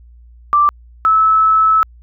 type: tone pair in turn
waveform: sine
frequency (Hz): 1174.7 / 1302.7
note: D6 / E6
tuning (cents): 0 / -21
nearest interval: major second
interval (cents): 179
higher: second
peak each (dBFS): -8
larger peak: neither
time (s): 0.53-0.69 / 1.05-1.83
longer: second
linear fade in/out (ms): 0
effects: added 59 Hz sine -39 dBFS peak until 2.02 s